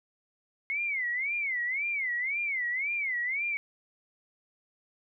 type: tone with vibrato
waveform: sine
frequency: 2141 Hz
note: C7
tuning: 39 cents sharp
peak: -28 dBFS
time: 0.7-3.57 s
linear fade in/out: 0 ms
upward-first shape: sine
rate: 1.9 Hz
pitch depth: 200 cents each way
effects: none